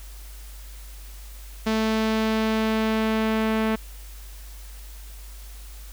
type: tone with low-pass filter sweep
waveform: sawtooth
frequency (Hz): 220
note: A3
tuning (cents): 0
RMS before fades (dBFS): -23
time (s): 1.66-3.76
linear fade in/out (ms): 10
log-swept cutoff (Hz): 4900 to 2600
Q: 1
effects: added 50 Hz sine -38 dBFS peak until 5.92 s + white hiss -48 dBFS RMS until 5.92 s

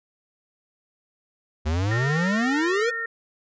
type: exponential sweep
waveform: square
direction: up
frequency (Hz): 73.42 to 497.5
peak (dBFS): -22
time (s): 1.65-2.91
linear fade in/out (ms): 20
type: harmonic tone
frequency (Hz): 458.5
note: A#4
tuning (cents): -29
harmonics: 1 / 3 / 4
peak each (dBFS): -38 / -34 / -27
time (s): 1.91-3.06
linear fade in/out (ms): 5
effects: resampled to 16000 Hz

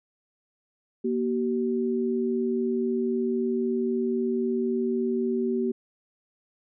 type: tone pair together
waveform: sine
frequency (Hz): 237.7 / 381.5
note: A#3 / G4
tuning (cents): +34 / -47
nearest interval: minor sixth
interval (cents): 819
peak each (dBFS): -26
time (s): 1.04-5.72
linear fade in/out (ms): 10
effects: none

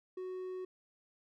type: tone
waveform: triangle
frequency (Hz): 370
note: F#4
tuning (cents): 0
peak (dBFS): -37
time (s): 0.17-0.65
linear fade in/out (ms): 5
effects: none

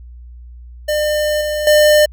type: tone with level steps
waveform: square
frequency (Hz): 602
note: D5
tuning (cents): +43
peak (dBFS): -15 / -18 / -8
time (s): 0.88-2.06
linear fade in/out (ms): 10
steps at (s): 1.41 / 1.67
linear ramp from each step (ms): 2
effects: added 60 Hz sine -33 dBFS peak until 2.12 s

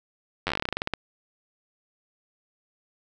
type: slowing click train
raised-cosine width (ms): 0.3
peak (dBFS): -10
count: 17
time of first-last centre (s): 0.47-0.937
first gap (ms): 10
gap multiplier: 1.13
effects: none

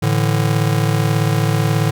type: chord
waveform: square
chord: A suspended fourth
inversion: none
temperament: just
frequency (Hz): 110 / 146.67 / 165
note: A2 / D3 / E3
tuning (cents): 0 / -2 / +2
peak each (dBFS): -18 / -18 / -23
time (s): 0.02-1.91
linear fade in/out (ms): 10
effects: none

